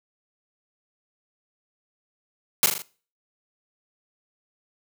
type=noise with echo; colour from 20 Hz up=white; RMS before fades=-17 dBFS; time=2.63-2.66 s; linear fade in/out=0 ms; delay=40 ms; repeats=4; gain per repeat=-5 dB; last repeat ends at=2.82 s; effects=noise-tail reverb RT60 0.4 s tail -21 dB re dry + high-pass 150 Hz 12 dB/octave